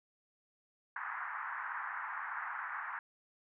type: band-pass noise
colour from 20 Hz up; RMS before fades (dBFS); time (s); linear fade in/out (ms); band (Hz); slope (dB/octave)
white; -41; 0.96-2.99; 2; 880 to 1800; 48
effects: none